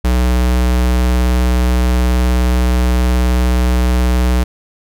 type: tone with vibrato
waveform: square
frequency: 61.74 Hz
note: B1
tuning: in tune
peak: -11 dBFS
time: 0.04-4.44 s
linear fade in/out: 10 ms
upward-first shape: triangle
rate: 19 Hz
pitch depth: 18 cents each way
effects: none